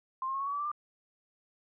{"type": "tone with pitch steps", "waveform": "sine", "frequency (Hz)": [1049, 1068.6, 1088.5, 1108.8, 1129.5, 1150.6, 1172, 1193.9], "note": ["C6", "C6", "C#6", "C#6", "C#6", "D6", "D6", "D6"], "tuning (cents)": [4, 36, -32, 0, 32, -36, -4, 28], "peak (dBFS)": -31, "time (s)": [0.22, 0.716], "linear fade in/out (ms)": 2, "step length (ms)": 62, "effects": []}